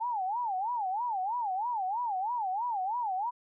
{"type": "tone with vibrato", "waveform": "sine", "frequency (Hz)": 852, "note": "G#5", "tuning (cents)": 44, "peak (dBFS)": -29, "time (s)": [0, 3.31], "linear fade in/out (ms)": 20, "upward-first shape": "sine", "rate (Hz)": 3.1, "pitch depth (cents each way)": 250, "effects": []}